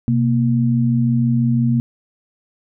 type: tone pair together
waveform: sine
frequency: 127.6 / 233.5 Hz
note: C3 / A#3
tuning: -43 / +3 cents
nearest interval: minor seventh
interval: 1046 cents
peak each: -16 / -16 dBFS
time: 0.08-1.8 s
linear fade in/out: 0 ms
effects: none